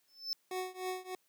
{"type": "tone with exponential growth", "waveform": "triangle", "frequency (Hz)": 5274, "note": "E8", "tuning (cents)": 0, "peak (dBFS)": -29, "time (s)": [0.08, 0.33], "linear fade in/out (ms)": 0, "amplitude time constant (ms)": 54}
{"type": "tone with tremolo", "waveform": "25% pulse", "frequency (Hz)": 370, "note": "F#4", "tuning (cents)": 0, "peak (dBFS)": -30, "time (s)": [0.51, 1.15], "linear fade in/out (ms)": 2, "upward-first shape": "triangle", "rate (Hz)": 3.3, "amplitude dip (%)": 95}
{"effects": ["white hiss -74 dBFS RMS until 1.28 s", "high-pass 150 Hz 12 dB/octave"]}